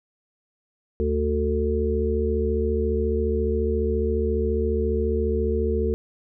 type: harmonic tone with a mistuned harmonic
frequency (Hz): 74.5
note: D2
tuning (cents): +25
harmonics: 1 / 3 / 5 / 6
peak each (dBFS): -24 / -29 / -27 / -25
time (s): 1-5.94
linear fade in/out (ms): 0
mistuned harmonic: 3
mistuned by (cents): -16
effects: none